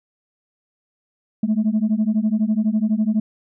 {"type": "beating tone pair", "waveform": "sine", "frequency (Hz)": [210, 222], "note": ["G#3", "A3"], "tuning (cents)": [19, 16], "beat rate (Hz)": 12, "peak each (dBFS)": -18, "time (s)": [1.43, 3.2], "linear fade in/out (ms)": 5, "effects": ["tanh soft clip ceiling -12 dBFS"]}